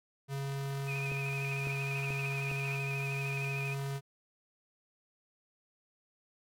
square tone, 138.1 Hz, C#3, 6 cents flat, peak -35 dBFS, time 0.28-4.01 s, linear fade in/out 50 ms
sine tone with vibrato, 2475 Hz, D#7, 10 cents flat, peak -37 dBFS, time 0.87-3.75 s, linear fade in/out 20 ms, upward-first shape sine, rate 13 Hz, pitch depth 42 cents each way
clicks, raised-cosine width 2 ms, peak -30 dBFS, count 4, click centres 1.118 / 1.671 / 2.105 / 2.515 s
effects AAC 64 kbps

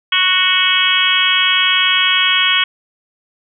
harmonic tone with a mistuned harmonic, 370 Hz, F#4, in tune, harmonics 3 / 4 / 5 / 6 / 7 / 8 / 9, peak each -21 / -20 / -22 / -18 / -20 / -17 / -16 dBFS, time 0.12-2.64 s, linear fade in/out 5 ms, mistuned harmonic 9, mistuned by -31 cents, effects none

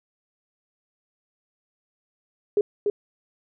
sine tone with echo, 411.9 Hz, G#4, 14 cents flat, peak -16 dBFS, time 2.57-2.61 s, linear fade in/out 2 ms, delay 290 ms, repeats 1, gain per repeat -3 dB, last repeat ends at 2.9 s, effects none

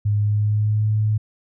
sine tone with pitch glide, 103.8 to 107.27 Hz, G#2 to A2, 0 to -44 cents, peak -16 dBFS, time 0.05-1.18 s, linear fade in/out 10 ms, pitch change +56 cents, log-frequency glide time 0.16-0.88 s, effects none

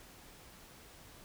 silence, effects pink hiss -56 dBFS RMS until 1.24 s

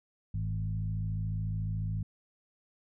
sine tone with frequency modulation, 103.83 Hz, G#2, in tune, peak -30 dBFS, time 0.34-2.03 s, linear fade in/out 5 ms, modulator 54 Hz, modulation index 1, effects none

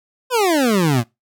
25% pulse exponential sweep, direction down, 525 to 110 Hz, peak -10 dBFS, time 0.3-1.04 s, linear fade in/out 50 ms, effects noise-tail reverb RT60 0.2 s tail -23 dB re dry

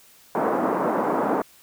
pink band-pass noise, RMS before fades -23 dBFS, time 0.35-1.42 s, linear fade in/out 2 ms, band 240 to 1200 Hz, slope 24 dB/octave, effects white hiss -53 dBFS RMS until 1.62 s

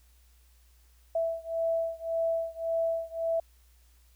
sine beating tone pair, 659.3 / 661.1 Hz, E5 / E5, 0 / +5 cents, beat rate 1.8 Hz, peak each -30 / -31 dBFS, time 1.15-3.4 s, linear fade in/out 5 ms, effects added 60 Hz sine -58 dBFS peak until 4.15 s + white hiss -67 dBFS RMS until 4.15 s

